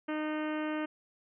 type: harmonic tone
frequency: 306.9 Hz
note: D#4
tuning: 24 cents flat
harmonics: 1 / 2 / 3 / 4 / 5 / 6 / 7 / 8 / 9 / 10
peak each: -33 / -39 / -44 / -44 / -44 / -47 / -49 / -52 / -51 / -54 dBFS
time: 0.08-0.86 s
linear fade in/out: 10 ms
effects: none